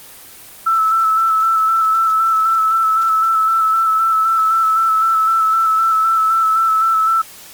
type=tone with vibrato; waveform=sine; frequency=1318.5 Hz; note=E6; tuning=in tune; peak=-11 dBFS; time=0.66-7.22 s; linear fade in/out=10 ms; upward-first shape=square; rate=3.9 Hz; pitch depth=19 cents each way; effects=white hiss -38 dBFS RMS until 7.53 s + Opus 24 kbps